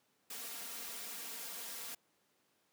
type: noise with comb filter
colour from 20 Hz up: white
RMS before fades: -45 dBFS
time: 0.3-1.95 s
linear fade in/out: 5 ms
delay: 4.3 ms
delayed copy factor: +0.7
effects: pink hiss -75 dBFS RMS until 2.72 s + high-pass 200 Hz 12 dB/octave